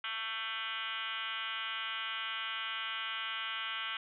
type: tone with frequency modulation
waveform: sine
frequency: 2221 Hz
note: C#7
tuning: 3 cents sharp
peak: -35 dBFS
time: 0.04-3.97 s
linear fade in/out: 2 ms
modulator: 221 Hz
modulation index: 4.8
effects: none